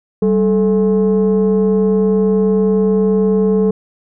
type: tone pair together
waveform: sine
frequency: 193.9 / 435.3 Hz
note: G3 / A4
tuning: -19 / -19 cents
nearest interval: octave + major second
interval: 1400 cents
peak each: -11 dBFS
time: 0.22-3.71 s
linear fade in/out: 5 ms
effects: tanh soft clip ceiling -7 dBFS